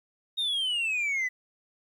sine exponential sweep, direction down, 3738 to 1975.5 Hz, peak -23 dBFS, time 0.37-1.29 s, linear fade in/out 20 ms, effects tanh soft clip ceiling -25 dBFS + 10-bit

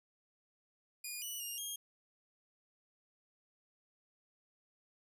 5% pulse tone with pitch steps, 2442 / 2953 / 2828 / 3240 Hz, D#7 / F#7 / F7 / G#7, -33 / -4 / +21 / -43 cents, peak -32 dBFS, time 1.04-1.76 s, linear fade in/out 5 ms, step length 180 ms, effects resampled to 32000 Hz

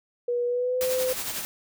sine tone with pitch glide, 483.7 to 510.7 Hz, B4 to C5, -36 to -42 cents, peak -23 dBFS, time 0.28-1.13 s, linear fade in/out 5 ms, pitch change +94 cents, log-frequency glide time 0.46-0.84 s
white noise with tremolo, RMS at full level -30 dBFS, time 0.81-1.45 s, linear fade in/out 0 ms, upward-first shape sine, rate 11 Hz, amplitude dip 45%
effects none

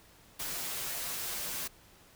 white noise with comb filter, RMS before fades -37 dBFS, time 0.39-1.68 s, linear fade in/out 10 ms, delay 9.3 ms, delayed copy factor -0.85, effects pink hiss -59 dBFS RMS until 2.15 s

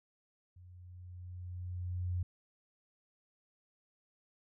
sine tone with level ramp, 89.7 Hz, F2, 47 cents sharp, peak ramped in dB -53 to -31 dBFS, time 0.56-2.23 s, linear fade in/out 5 ms, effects none

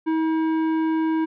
triangle tone with tanh clipping, 320 Hz, D#4, 49 cents sharp, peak -21 dBFS, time 0.06-1.26 s, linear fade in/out 20 ms, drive 16 dB, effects none

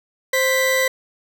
40% pulse tone pair together, 523.3 / 1977.8 Hz, C5 / B6, 0 / +2 cents, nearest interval octave + major seventh, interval 2302 cents, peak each -18 / -18 dBFS, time 0.33-0.88 s, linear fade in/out 5 ms, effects none

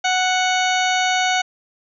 harmonic tone, 740 Hz, F#5, in tune, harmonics 1 / 2 / 3 / 4 / 5 / 6 / 8 / 9, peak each -19 / -23 / -24 / -26 / -28 / -32 / -31 / -32 dBFS, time 0.04-1.42 s, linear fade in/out 10 ms, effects none

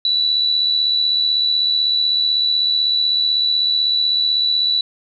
sine tone with amplitude modulation, 3951 Hz, B7, in tune, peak -12 dBFS, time 0.05-4.81 s, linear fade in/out 2 ms, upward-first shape sine, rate 76 Hz, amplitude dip 45%, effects none

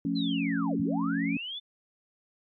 sine chord, F augmented, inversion none, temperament equal, 174.61 / 220 / 277.2 Hz, F3 / A3 / C#4, 0 / 0 / 0 cents, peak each -32 / -32 / -28 dBFS, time 0.05-1.37 s, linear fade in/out 2 ms
sine linear two-way sweep, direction down then up, 4186 to 87.2 to 3568 Hz, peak -34 dBFS, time 0.15-1.6 s, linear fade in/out 20 ms, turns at 0.8 s
effects MP3 32 kbps

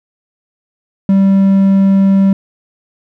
triangle tone, 194.7 Hz, G3, 12 cents flat, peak -4 dBFS, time 1.09-2.33 s, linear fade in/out 2 ms, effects none

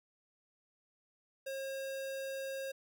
square tone, 539 Hz, C#5, 49 cents flat, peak -39 dBFS, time 1.46-2.72 s, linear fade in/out 10 ms, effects none

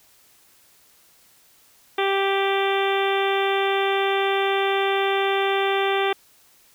harmonic tone, 392 Hz, G4, in tune, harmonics 1 / 2 / 3 / 4 / 5 / 6 / 7 / 8 / 9, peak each -22 / -25 / -29 / -31 / -31 / -31 / -34 / -34 / -33 dBFS, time 1.98-6.13 s, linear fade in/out 5 ms, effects white hiss -56 dBFS RMS until 6.74 s

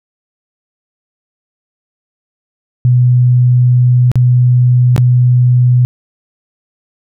sine tone with dropouts, 124.1 Hz, B2, 9 cents sharp, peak -5 dBFS, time 2.85-5.85 s, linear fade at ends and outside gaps 0 ms, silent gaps 4.116-4.156 / 4.963-4.979 s, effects none

